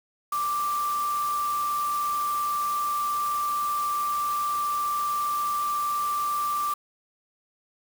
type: tone in noise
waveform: sine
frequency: 1176 Hz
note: D6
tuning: 2 cents sharp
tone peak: -24 dBFS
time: 0.32-6.74 s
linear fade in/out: 5 ms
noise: white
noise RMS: -39 dBFS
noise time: 0.32-6.74 s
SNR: +12 dB
effects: none